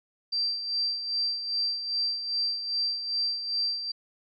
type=tone with tremolo; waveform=sine; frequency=4699 Hz; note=D8; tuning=in tune; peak=-24 dBFS; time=0.32-3.92 s; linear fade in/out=10 ms; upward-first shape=sine; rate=2.5 Hz; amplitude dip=60%; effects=none